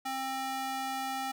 square tone with high-pass filter, 265.2 Hz, C4, 23 cents sharp, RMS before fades -35 dBFS, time 0.05-1.32 s, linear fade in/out 10 ms, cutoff 630 Hz, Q 1.5, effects none

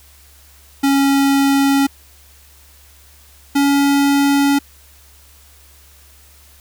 square tone pair in turn, 276.4 / 281.1 Hz, C#4 / C#4, -5 / +24 cents, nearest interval unison, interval 29 cents, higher second, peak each -12 dBFS, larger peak neither, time 0.83-1.87 / 3.55-4.59 s, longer neither, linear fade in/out 10 ms, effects added 70 Hz sine -47 dBFS peak until 6.6 s + white hiss -48 dBFS RMS until 6.6 s

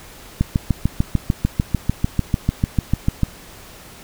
click train, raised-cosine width 5 ms, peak -3 dBFS, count 20, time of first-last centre 0.41-3.233 s, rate 6.73 Hz, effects pink hiss -41 dBFS RMS until 4.03 s

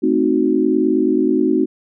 sine chord, A diminished seventh, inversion none, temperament equal, 220 / 261.6 / 311.1 / 370 Hz, A3 / C4 / Eb4 / Gb4, 0 / 0 / 0 / 0 cents, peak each -22 / -18 / -17 / -18 dBFS, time 0.02-1.66 s, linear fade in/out 20 ms, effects none

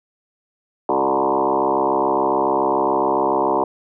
sine tone with frequency modulation, 660 Hz, E5, 2 cents sharp, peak -15 dBFS, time 0.89-3.64 s, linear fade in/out 2 ms, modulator 67.1 Hz, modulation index 5.4, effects none

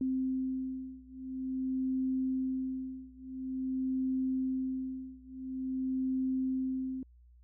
sine beating tone pair, 260.7 / 261.18 Hz, C4 / C4, -6 / -3 cents, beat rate 0.48 Hz, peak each -34 / -35 dBFS, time 0.01-7.03 s, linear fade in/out 2 ms, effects added 60 Hz sine -56 dBFS peak until 7.43 s

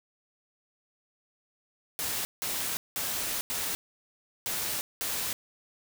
white noise bursts at uneven times, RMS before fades -32 dBFS, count 6, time 1.99-2.25 / 2.42-2.77 / 2.96-3.41 / 3.5-3.75 / 4.46-4.81 / 5.01-5.33 s, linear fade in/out 0 ms, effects none

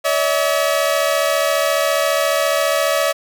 sawtooth tone pair together, 569.4 / 644 Hz, C#5 / E5, +46 / -41 cents, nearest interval major second, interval 213 cents, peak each -14 dBFS, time 0.04-3.13 s, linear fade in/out 20 ms, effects none

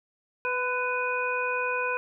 harmonic tone with a mistuned harmonic, 496.6 Hz, B4, 9 cents sharp, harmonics 1 / 2 / 3 / 5, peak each -31 / -31 / -31 / -31 dBFS, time 0.45-1.97 s, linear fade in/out 0 ms, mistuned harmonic 2, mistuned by +23 cents, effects none

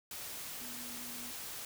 sine tone in noise, 243.2 Hz, B3, 26 cents flat, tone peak -51 dBFS, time 0.61-1.31 s, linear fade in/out 2 ms, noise white, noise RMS -44 dBFS, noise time 0.11-1.65 s, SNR -10 dB, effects none

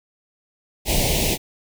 pink band-stop noise, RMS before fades -20 dBFS, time 0.85-1.38 s, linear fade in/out 50 ms, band 850 to 2100 Hz, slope 48 dB/octave, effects none

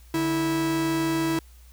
45% pulse tone pair together, 146.83 / 326.8 Hz, D3 / E4, 0 / -15 cents, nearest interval octave + major second, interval 1385 cents, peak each -32 / -23 dBFS, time 0.14-1.39 s, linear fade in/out 2 ms, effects added 60 Hz sine -47 dBFS peak until 1.72 s + white hiss -58 dBFS RMS until 1.72 s

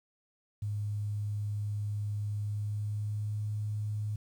sine tone with pitch glide, 103.83 to 105.52 Hz, G#2 to G#2, 0 to +28 cents, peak -31 dBFS, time 0.62-4.16 s, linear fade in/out 5 ms, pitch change +28 cents, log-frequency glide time 2.4-3.44 s, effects 10-bit

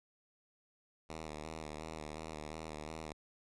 5% pulse tone with vibrato, 77.78 Hz, D#2, in tune, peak -32 dBFS, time 1.09-3.13 s, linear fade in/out 10 ms, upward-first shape square, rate 2.8 Hz, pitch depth 40 cents each way, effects resampled to 22050 Hz

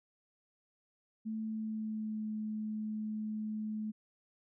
sine tone with pitch glide, 219.5 to 215.1 Hz, A3 to A3, -4 to -39 cents, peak -35 dBFS, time 1.25-3.92 s, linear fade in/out 20 ms, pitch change -35 cents, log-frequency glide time 1.43-2.31 s, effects none

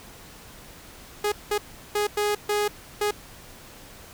sawtooth tone bursts at uneven times, 415.3 Hz, G#4, in tune, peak -18 dBFS, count 6, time 1.24-1.32 / 1.51-1.58 / 1.95-2.07 / 2.17-2.35 / 2.49-2.68 / 3.01-3.11 s, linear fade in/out 5 ms, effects pink hiss -46 dBFS RMS until 4.13 s

